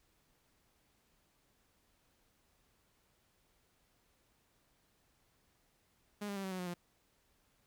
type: tone with pitch steps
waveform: sawtooth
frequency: 206.2 / 200.7 / 195.3 / 190.07 / 184.98 / 180.03 / 175.21 Hz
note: G#3 / G3 / G3 / F#3 / F#3 / F#3 / F3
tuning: -12 / +41 / -6 / +47 / 0 / -47 / +6 cents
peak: -35 dBFS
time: 6.21-6.742 s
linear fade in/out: 10 ms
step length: 76 ms
effects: pink hiss -74 dBFS RMS until 7.66 s